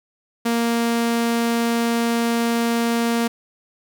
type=tone; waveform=sawtooth; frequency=233.1 Hz; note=A#3; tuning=in tune; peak=-14 dBFS; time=0.45-3.28 s; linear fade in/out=10 ms; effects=none